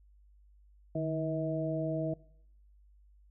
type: harmonic tone with a mistuned harmonic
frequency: 160 Hz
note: D#3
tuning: 49 cents sharp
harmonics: 1 / 2 / 3 / 4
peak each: -34 / -36 / -42 / -35 dBFS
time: 0.95-2.14 s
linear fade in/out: 5 ms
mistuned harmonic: 1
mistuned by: -73 cents
effects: noise-tail reverb RT60 0.7 s tail -21 dB re dry + added 50 Hz sine -58 dBFS peak until 3.3 s